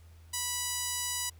sawtooth tone with band-pass filter, 982 Hz, B5, 10 cents flat, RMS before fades -34 dBFS, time 0.33-1.3 s, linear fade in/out 10 ms, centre 8700 Hz, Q 1.2, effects added 82 Hz sine -51 dBFS peak until 1.39 s + pink hiss -65 dBFS RMS until 1.39 s

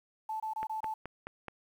sine tone bursts, 874 Hz, A5, 12 cents flat, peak -33 dBFS, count 5, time 0.29-0.94 s, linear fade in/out 5 ms, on 110 ms, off 25 ms
click train, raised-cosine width 0.5 ms, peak -25 dBFS, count 5, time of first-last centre 0.63-1.483 s, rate 4.69 Hz
effects 10-bit

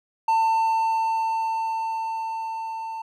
triangle tone with level ramp, 896 Hz, A5, 31 cents sharp, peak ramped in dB -15 to -28 dBFS, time 0.28-3.02 s, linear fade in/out 5 ms, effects none

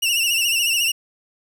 sawtooth tone with vibrato, 2781 Hz, F7, 8 cents flat, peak -14 dBFS, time 0.02-0.92 s, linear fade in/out 10 ms, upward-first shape sine, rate 14 Hz, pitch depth 79 cents each way, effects none

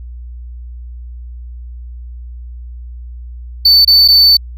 triangle tone with dropouts, 4518 Hz, C#8, 32 cents sharp, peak -3 dBFS, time 3.65-4.37 s, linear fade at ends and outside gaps 5 ms, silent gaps 3.849-3.875 / 4.079-4.084 s, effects added 60 Hz sine -26 dBFS peak until 4.57 s

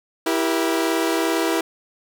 sawtooth chord, E diminished, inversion none, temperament equal with one note detuned, 329.6 / 392 / 475.7 Hz, E4 / G4 / Bb4, 0 / 0 / +35 cents, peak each -17 / -21 / -22 dBFS, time 0.26-1.61 s, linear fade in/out 5 ms, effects none

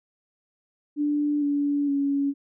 sine tone with pitch steps, 293.7 / 287 / 280.4 Hz, D4 / D4 / C#4, 0 / -40 / +20 cents, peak -21 dBFS, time 0.96-2.34 s, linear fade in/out 50 ms, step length 460 ms, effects none

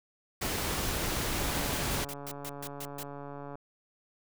pink noise, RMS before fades -32 dBFS, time 0.41-2.05 s, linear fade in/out 10 ms
click train, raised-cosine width 1 ms, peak -29 dBFS, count 307, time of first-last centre 1.4-3.555 s, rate 142 Hz
white noise bursts, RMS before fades -41 dBFS, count 9, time 1.55-3.031 s, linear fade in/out 2 ms, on 49 ms, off 130 ms
effects none

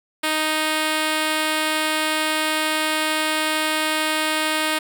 5% pulse tone, 311.1 Hz, D#4, in tune, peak -8 dBFS, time 0.23-4.79 s, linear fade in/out 10 ms, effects none

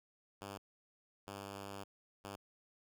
5% pulse tone bursts at uneven times, 99.4 Hz, G2, 25 cents sharp, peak -34 dBFS, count 3, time 0.41-0.58 / 1.27-1.84 / 2.24-2.36 s, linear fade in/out 10 ms, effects none

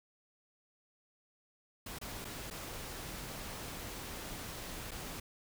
pink noise with dropouts, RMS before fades -44 dBFS, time 1.86-5.2 s, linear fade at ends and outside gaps 5 ms, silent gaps 1.987-2.013 / 2.246-2.25 / 2.502-2.509 / 4.91-4.915 s, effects none

